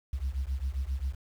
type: beating tone pair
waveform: sine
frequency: 63 / 70.5 Hz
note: B1 / C#2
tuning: +35 / +30 cents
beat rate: 7.5 Hz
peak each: -31 dBFS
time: 0.13-1.15 s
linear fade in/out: 5 ms
effects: tanh soft clip ceiling -25 dBFS + 9-bit